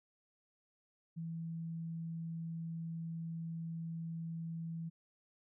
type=tone; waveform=sine; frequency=164.81 Hz; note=E3; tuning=in tune; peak=-39 dBFS; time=1.16-4.9 s; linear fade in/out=20 ms; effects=none